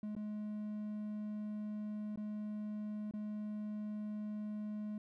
triangle tone with dropouts, 211 Hz, G#3, 28 cents sharp, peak -37 dBFS, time 0.03-4.98 s, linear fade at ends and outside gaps 2 ms, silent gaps 0.152-0.164 / 2.159-2.174 / 3.111-3.137 s, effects none

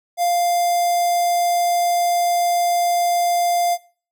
square tone with notch filter, 698.5 Hz, F5, in tune, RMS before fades -18 dBFS, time 0.17-3.78 s, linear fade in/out 50 ms, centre 2600 Hz, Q 0.81, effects noise-tail reverb RT60 0.4 s tail -20 dB re dry

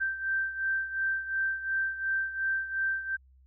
sine beating tone pair, 1564 / 1566.8 Hz, G6 / G6, -4 / -1 cents, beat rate 2.8 Hz, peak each -29 / -34 dBFS, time 0-3.17 s, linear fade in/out 20 ms, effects added 65 Hz sine -56 dBFS peak until 3.46 s

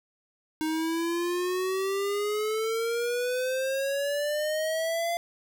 square exponential sweep, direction up, 311.1 to 690 Hz, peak -27 dBFS, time 0.61-5.17 s, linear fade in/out 0 ms, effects none

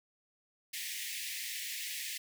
pink high-pass noise, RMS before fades -40 dBFS, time 0.73-2.18 s, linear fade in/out 10 ms, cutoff 1800 Hz, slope 96 dB/octave, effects none

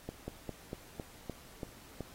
slowing click train, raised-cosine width 2 ms, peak -25 dBFS, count 8, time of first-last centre 0.09-2.007 s, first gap 190 ms, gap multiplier 1.12, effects pink hiss -56 dBFS RMS until 2.14 s + AAC 48 kbps

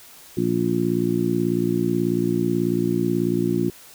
harmonic tone, 58.27 Hz, A#1, in tune, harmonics 2 / 3 / 4 / 5 / 6, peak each -29 / -25 / -26 / -25 / -23 dBFS, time 0.37-3.7 s, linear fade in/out 5 ms, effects white hiss -46 dBFS RMS until 3.94 s

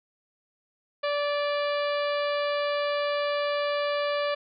harmonic tone with a mistuned harmonic, 580 Hz, D5, 22 cents flat, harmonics 1 / 2 / 3 / 4 / 5 / 6 / 7 / 8, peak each -26 / -32 / -36 / -38 / -40 / -42 / -43 / -44 dBFS, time 1.03-4.35 s, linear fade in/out 10 ms, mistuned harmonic 4, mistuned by +35 cents, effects none

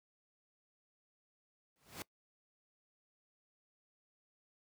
pink noise with exponential growth, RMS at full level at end -41 dBFS, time 1.76-2.02 s, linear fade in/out 0 ms, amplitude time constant 55 ms, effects noise-tail reverb RT60 0.1 s tail -22 dB re dry + high-pass 80 Hz 12 dB/octave

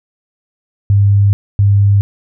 sine tone bursts at uneven times, 100.5 Hz, G2, 44 cents sharp, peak -6 dBFS, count 2, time 0.9-1.33 / 1.59-2.01 s, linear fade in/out 0 ms, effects none

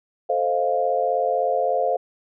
sine chord, F dominant seventh, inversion first, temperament equal, 440 / 523.3 / 622.3 / 698.5 Hz, A4 / C5 / Eb5 / F5, 0 / 0 / 0 / 0 cents, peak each -27 / -23 / -28 / -22 dBFS, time 0.29-1.97 s, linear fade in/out 10 ms, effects none

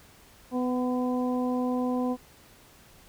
harmonic tone with a mistuned harmonic, 250 Hz, B3, 21 cents sharp, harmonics 1 / 2 / 3 / 4, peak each -26 / -32 / -36 / -38 dBFS, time 0.51-2.17 s, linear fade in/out 50 ms, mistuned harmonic 4, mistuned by +19 cents, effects pink hiss -55 dBFS RMS until 3.08 s

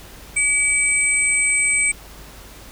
sine tone pair together, 2290 / 8161 Hz, D7 / C9, -44 / -44 cents, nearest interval octave + minor seventh, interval 2200 cents, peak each -18 dBFS, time 0.36-1.92 s, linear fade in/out 10 ms, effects added 50 Hz sine -43 dBFS peak until 2.71 s + pink hiss -42 dBFS RMS until 2.71 s

